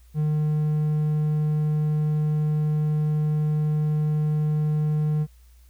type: tone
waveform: triangle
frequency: 152 Hz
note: D#3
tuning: 40 cents flat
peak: -18 dBFS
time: 0.14-5.27 s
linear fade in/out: 50 ms
effects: added 60 Hz sine -49 dBFS peak until 5.69 s + white hiss -63 dBFS RMS until 5.69 s